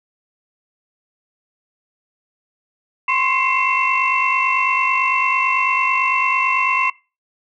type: tone cluster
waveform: sine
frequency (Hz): 1035 / 1084 / 2097 / 2194 / 2696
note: C6 / C#6 / C7 / C#7 / E7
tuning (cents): -19 / -39 / +3 / -18 / +38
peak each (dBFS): -20 / -22 / -22 / -28 / -20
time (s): 3.08-6.9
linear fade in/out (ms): 5
effects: noise-tail reverb RT60 0.3 s tail -20 dB re dry + tanh soft clip ceiling -5 dBFS